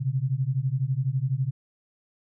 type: beating tone pair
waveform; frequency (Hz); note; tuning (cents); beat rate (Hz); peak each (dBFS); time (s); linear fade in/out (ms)
sine; 126.3 / 138.3; B2 / C#3; +39 / -4; 12; -26 / -26; 0-1.51; 20
effects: none